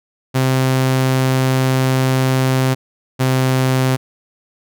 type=tone pair in turn; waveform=sawtooth; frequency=130.81 / 130.21 Hz; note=C3 / C3; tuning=0 / -8 cents; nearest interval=unison; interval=8 cents; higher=first; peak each=-9 dBFS; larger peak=neither; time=0.34-2.75 / 3.19-3.97 s; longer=first; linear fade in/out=20 ms; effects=none